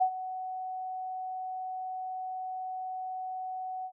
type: tone with ADSR envelope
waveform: sine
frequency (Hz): 746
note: F#5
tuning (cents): +14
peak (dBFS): -20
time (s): 0-3.92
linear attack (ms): 18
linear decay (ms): 81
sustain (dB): -14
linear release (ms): 70
effects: none